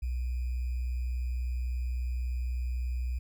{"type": "tone with sample-and-hold", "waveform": "sine", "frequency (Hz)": 61.8, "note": "B1", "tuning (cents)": 2, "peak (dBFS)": -29, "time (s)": [0.02, 3.19], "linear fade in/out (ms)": 10, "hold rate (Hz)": 2450, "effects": []}